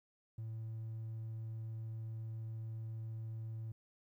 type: tone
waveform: triangle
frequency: 111.6 Hz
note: A2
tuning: 25 cents sharp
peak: -38 dBFS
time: 0.38-3.72 s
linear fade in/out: 5 ms
effects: tanh soft clip ceiling -36 dBFS + 13-bit